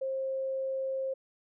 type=tone; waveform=sine; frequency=532 Hz; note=C5; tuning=29 cents sharp; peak=-30 dBFS; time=0.01-1.14 s; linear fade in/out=10 ms; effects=none